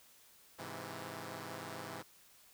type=chord; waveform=5% pulse; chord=Ab augmented; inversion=none; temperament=equal; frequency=103.83 / 130.81 / 164.81 Hz; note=Ab2 / C3 / E3; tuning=0 / 0 / 0 cents; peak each=-37 / -37 / -36 dBFS; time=0.58-2.03 s; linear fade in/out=20 ms; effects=white hiss -63 dBFS RMS until 2.53 s